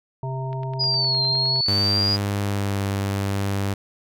harmonic tone, 131.9 Hz, C3, 14 cents sharp, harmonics 1 / 3 / 5 / 7, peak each -26 / -36 / -36 / -34 dBFS, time 0.23-1.61 s, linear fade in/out 2 ms
click train, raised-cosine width 0.3 ms, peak -27 dBFS, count 22, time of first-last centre 0.53-2.693 s, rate 9.71 Hz
sine linear two-way sweep, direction down then up, 4947 to 4125 to 4900 Hz, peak -19 dBFS, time 0.79-2.17 s, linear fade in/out 20 ms, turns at 1.24 s
sawtooth tone with pitch glide, 101 to 98.98 Hz, G#2 to G2, -48 to +17 cents, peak -18 dBFS, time 1.68-3.74 s, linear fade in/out 5 ms, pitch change -35 cents, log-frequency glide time 2.4-2.82 s
effects none

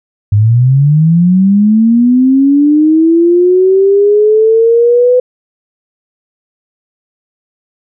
sine linear sweep, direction up, 99.8 to 503 Hz, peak -4 dBFS, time 0.32-5.2 s, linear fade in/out 5 ms, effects none

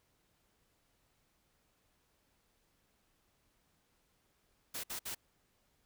white noise bursts, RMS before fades -41 dBFS, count 3, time 4.74-5.149 s, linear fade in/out 10 ms, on 97 ms, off 59 ms, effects pink hiss -75 dBFS RMS until 5.85 s

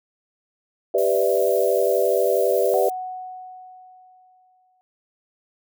sine chord, E minor seventh, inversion first, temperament equal with one note detuned, 392 / 497 / 587.3 / 659.3 Hz, G4 / B4 / D5 / E5, 0 / +11 / 0 / 0 cents, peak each -22 / -21 / -22 / -24 dBFS, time 0.94-2.89 s, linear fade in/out 5 ms
violet noise, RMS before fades -34 dBFS, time 0.98-2.9 s, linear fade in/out 2 ms
sine tone with exponential decay, 740 Hz, F#5, in tune, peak -22 dBFS, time 2.74-4.81 s, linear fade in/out 0 ms, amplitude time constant 450 ms
effects none

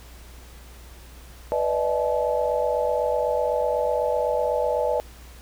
sine tone cluster, 493 / 589 / 637 / 861 Hz, B4 / D5 / D#5 / A5, -3 / +5 / +41 / -38 cents, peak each -25 / -25 / -27 / -28 dBFS, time 1.52-5 s, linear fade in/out 0 ms, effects added 60 Hz sine -43 dBFS peak until 5.41 s + pink hiss -49 dBFS RMS until 5.41 s

